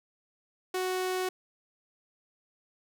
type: tone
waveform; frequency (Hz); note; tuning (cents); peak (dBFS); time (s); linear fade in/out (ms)
sawtooth; 370; F#4; 0; -25; 0.74-1.29; 5
effects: none